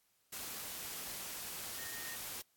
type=tone in noise; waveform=sine; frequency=1848 Hz; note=A#6; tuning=16 cents flat; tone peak=-49 dBFS; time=1.78-2.16 s; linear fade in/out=10 ms; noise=white; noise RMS=-44 dBFS; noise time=0.32-2.42 s; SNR=-8 dB; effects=white hiss -75 dBFS RMS until 2.56 s + AAC 64 kbps